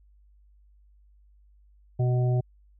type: harmonic tone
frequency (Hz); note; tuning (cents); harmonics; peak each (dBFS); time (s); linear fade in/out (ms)
124.6; B2; +16; 1 / 3 / 5 / 6; -21 / -33 / -36 / -40; 1.99-2.41; 10
effects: added 50 Hz sine -55 dBFS peak until 2.79 s